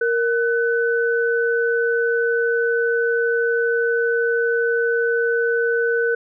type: tone pair together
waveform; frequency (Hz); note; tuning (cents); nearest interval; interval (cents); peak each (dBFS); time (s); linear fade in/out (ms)
sine; 466.2 / 1502.1; A#4 / F#6; 0 / +26; octave + minor sixth; 2026; -18 / -21; 0.01-6.15; 5
effects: none